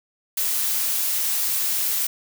blue noise, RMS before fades -23 dBFS, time 0.37-2.07 s, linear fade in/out 5 ms, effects none

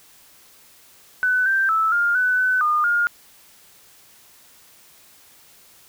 sine tone with pitch steps, 1501 / 1568 / 1312 / 1408 / 1498 / 1508 / 1217 / 1419 Hz, F#6 / G6 / E6 / F6 / F#6 / F#6 / D#6 / F6, +24 / 0 / -9 / +14 / +21 / +32 / -39 / +27 cents, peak -16 dBFS, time 1.23-3.07 s, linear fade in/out 0 ms, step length 230 ms, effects white hiss -51 dBFS RMS until 5.88 s

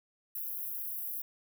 white high-pass noise, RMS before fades -38 dBFS, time 0.35-1.22 s, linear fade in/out 5 ms, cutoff 11000 Hz, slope 96 dB/octave, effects none

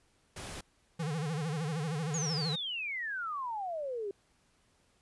pink noise, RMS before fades -43 dBFS, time 0.36-0.61 s, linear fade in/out 5 ms
square tone with vibrato, 155.56 Hz, D#3, in tune, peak -33 dBFS, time 0.99-2.56 s, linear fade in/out 10 ms, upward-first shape sine, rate 13 Hz, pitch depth 150 cents each way
sine exponential sweep, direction down, 6850 to 384.6 Hz, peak -34 dBFS, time 2.14-4.11 s, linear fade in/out 2 ms
effects pink hiss -70 dBFS RMS until 5.01 s + resampled to 24000 Hz

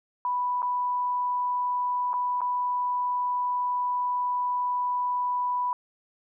sine tone with dropouts, 987.8 Hz, B5, in tune, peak -24 dBFS, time 0.25-5.73 s, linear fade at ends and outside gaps 1 ms, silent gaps 0.62-0.628 / 2.132-2.139 / 2.407-2.416 s, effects none

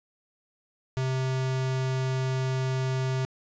square tone, 130.81 Hz, C3, in tune, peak -26 dBFS, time 0.97-3.25 s, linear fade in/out 0 ms, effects resampled to 16000 Hz + 11-bit

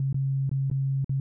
sine tone with dropouts, 135.7 Hz, C#3, 36 cents flat, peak -23 dBFS, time 0-1.2 s, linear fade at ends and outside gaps 2 ms, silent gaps 0.128-0.144 / 0.494-0.514 / 0.701-0.713 / 1.045-1.094 s, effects none

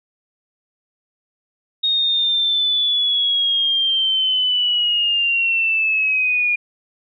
sine linear sweep, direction down, 3732 to 2423 Hz, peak -15 dBFS, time 1.83-6.56 s, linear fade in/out 10 ms, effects none

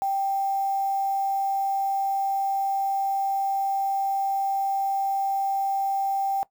sine tone with quantisation, 784 Hz, G5, in tune, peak -22 dBFS, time 0.02-6.43 s, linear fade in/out 0 ms, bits 7, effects noise-tail reverb RT60 0.1 s tail -18 dB re dry

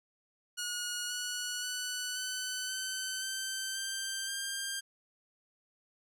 10% pulse tone with pitch steps, 1446 / 1466.2 / 1486.7 / 1507.4 / 1528.4 / 1549.8 / 1571.4 / 1593.4 Hz, F#6 / F#6 / F#6 / F#6 / G6 / G6 / G6 / G6, -40 / -16 / +8 / +32 / -44 / -20 / +4 / +28 cents, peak -26 dBFS, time 0.57-4.81 s, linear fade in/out 20 ms, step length 530 ms, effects none

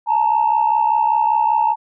sine tone pair together, 862 / 927.1 Hz, A5 / A#5, -36 / -10 cents, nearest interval minor second, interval 126 cents, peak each -15 dBFS, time 0.06-1.76 s, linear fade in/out 50 ms, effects tanh soft clip ceiling -7 dBFS

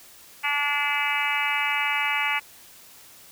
harmonic tone with a mistuned harmonic, 288.7 Hz, D4, 30 cents flat, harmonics 3 / 4 / 5 / 6 / 7 / 8 / 9 / 10, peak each -30 / -32 / -33 / -34 / -28 / -28 / -30 / -33 dBFS, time 0.43-2.4 s, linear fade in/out 20 ms, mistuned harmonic 7, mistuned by +18 cents, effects white hiss -49 dBFS RMS until 3.31 s

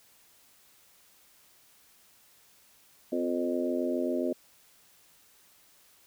harmonic tone with a mistuned harmonic, 87.31 Hz, F2, in tune, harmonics 3 / 4 / 5 / 6 / 7, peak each -31 / -32 / -37 / -37 / -34 dBFS, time 3.12-4.33 s, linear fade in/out 5 ms, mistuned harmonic 3, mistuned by -30 cents, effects white hiss -61 dBFS RMS until 6.06 s

